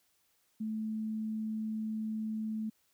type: tone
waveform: sine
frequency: 218.1 Hz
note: A3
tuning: 15 cents flat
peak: -33 dBFS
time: 0.6-2.7 s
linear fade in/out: 10 ms
effects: white hiss -73 dBFS RMS until 2.93 s